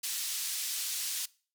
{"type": "band-pass noise", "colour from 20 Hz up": "pink", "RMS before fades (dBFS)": -35, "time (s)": [0.03, 1.26], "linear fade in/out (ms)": 10, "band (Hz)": [4300, 15000], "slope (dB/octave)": 12, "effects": ["noise-tail reverb RT60 0.4 s tail -22 dB re dry"]}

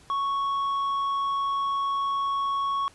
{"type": "tone with tanh clipping", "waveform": "sine", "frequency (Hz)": 1108.7, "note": "C#6", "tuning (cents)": 0, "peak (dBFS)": -25, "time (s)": [0.1, 2.88], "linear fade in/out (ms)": 0, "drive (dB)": 5, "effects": ["pink hiss -55 dBFS RMS until 2.94 s", "resampled to 24000 Hz"]}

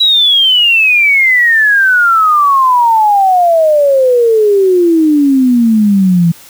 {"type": "exponential sweep", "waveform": "sine", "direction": "down", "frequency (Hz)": [3931, 164.81], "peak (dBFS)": -5, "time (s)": [0, 6.32], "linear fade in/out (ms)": 10, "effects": ["white hiss -37 dBFS RMS until 6.49 s"]}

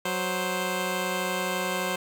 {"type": "tone pair together", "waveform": "10% pulse", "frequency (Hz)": [185.01, 523.3], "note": ["F#3", "C5"], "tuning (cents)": [0, 0], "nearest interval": "octave + tritone", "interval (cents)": 1800, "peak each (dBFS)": [-21, -21], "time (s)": [0.05, 1.96], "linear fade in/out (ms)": 5, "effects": []}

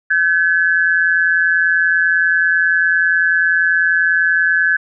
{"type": "tone pair together", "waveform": "sine", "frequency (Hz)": [1530.8, 1701], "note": ["G6", "G#6"], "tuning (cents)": [-42, 41], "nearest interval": "major second", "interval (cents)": 183, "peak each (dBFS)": -14, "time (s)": [0.1, 4.77], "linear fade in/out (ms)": 10, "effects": []}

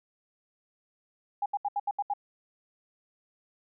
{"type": "tone bursts", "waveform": "sine", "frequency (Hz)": 814, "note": "G#5", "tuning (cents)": -35, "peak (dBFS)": -26, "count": 7, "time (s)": [1.42, 2.137], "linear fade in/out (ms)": 5, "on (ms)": 39, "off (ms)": 74, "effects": []}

